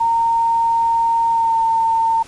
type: tone with pitch glide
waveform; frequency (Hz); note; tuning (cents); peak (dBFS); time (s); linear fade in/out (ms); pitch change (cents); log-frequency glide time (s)
sine; 920 to 906.8; A#5 to A#5; -23 to -48; -13; 0-2.23; 10; -25; 1.29-1.58
effects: pink hiss -42 dBFS RMS until 2.27 s + resampled to 24000 Hz